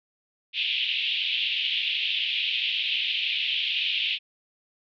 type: band-pass noise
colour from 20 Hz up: pink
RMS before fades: -27 dBFS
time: 0.53-4.19 s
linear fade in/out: 50 ms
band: 2600 to 3500 Hz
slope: 48 dB/octave
effects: none